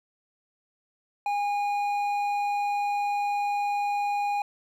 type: tone with hard clipping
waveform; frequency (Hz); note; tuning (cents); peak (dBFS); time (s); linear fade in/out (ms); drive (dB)
triangle; 817; G#5; -29; -26; 1.26-4.42; 2; 10
effects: none